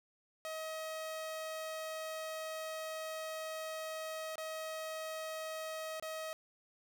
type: tone with dropouts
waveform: sawtooth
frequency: 634 Hz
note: D#5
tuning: 32 cents sharp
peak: -36 dBFS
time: 0.45-6.33 s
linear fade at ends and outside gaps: 0 ms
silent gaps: 4.356-4.381 / 5.998-6.025 s
effects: none